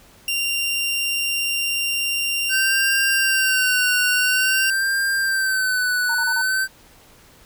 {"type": "tone", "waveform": "sawtooth", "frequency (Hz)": 2777, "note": "F7", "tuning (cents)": -10, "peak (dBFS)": -17, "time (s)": [0.28, 4.7], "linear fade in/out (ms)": 2}
{"type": "tone with vibrato", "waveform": "square", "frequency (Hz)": 1537, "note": "G6", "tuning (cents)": -35, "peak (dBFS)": -19, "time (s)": [2.49, 6.68], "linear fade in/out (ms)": 50, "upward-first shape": "sine", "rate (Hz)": 0.49, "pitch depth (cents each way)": 61}
{"type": "tone bursts", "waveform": "sine", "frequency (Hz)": 919, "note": "A#5", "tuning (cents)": -25, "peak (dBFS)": -26, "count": 4, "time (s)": [6.09, 6.417], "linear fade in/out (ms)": 5, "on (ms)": 57, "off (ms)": 33}
{"effects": ["pink hiss -50 dBFS RMS until 7.45 s"]}